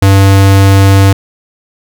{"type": "tone", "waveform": "square", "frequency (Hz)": 97.7, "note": "G2", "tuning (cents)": -5, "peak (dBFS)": -3, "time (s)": [0.02, 1.13], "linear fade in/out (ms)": 5, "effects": []}